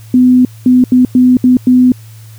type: tone bursts at uneven times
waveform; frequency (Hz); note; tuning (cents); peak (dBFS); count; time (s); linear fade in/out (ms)
sine; 251.5; B3; +32; -3; 6; 0.14-0.45 / 0.66-0.84 / 0.92-1.05 / 1.15-1.37 / 1.44-1.57 / 1.67-1.92; 2
effects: added 110 Hz sine -31 dBFS peak until 2.38 s + white hiss -43 dBFS RMS until 2.38 s